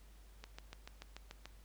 click train, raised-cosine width 0.2 ms, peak -30 dBFS, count 8, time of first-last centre 0.44-1.456 s, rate 6.89 Hz, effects added 50 Hz sine -56 dBFS peak until 1.64 s + pink hiss -67 dBFS RMS until 1.64 s

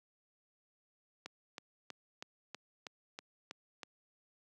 click train, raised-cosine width 0.2 ms, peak -26 dBFS, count 9, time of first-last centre 1.26-3.832 s, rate 3.11 Hz, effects high-pass 200 Hz 12 dB/octave

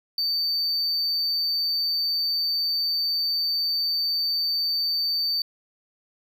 triangle tone, 4582 Hz, D8, 44 cents flat, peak -21 dBFS, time 0.18-5.42 s, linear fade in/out 2 ms, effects none

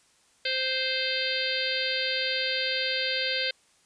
harmonic tone, 522 Hz, C5, 4 cents flat, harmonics 1 / 3 / 4 / 5 / 6 / 7 / 8 / 9, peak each -34 / -34 / -34 / -34 / -34 / -34 / -34 / -34 dBFS, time 0.45-3.51 s, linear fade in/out 5 ms, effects white hiss -63 dBFS RMS until 3.85 s + resampled to 22050 Hz

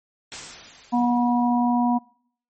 white noise with exponential decay, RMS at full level -33 dBFS, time 0.32-1.75 s, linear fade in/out 0 ms, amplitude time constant 310 ms
harmonic tone, 242.1 Hz, B3, 34 cents flat, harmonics 1 / 3 / 4, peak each -19 / -24 / -25 dBFS, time 0.92-1.99 s, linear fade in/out 20 ms
effects noise-tail reverb RT60 0.6 s tail -24 dB re dry + MP3 32 kbps

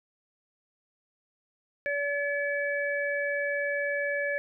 harmonic tone, 572 Hz, D5, 46 cents flat, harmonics 1 / 3 / 4, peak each -30 / -30 / -36 dBFS, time 1.86-4.38 s, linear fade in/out 0 ms, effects none

